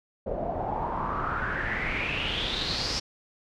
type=noise with low-pass filter sweep; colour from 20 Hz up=pink; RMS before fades=-30 dBFS; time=0.26-3 s; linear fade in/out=10 ms; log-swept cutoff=560 to 5400 Hz; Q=6.4; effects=none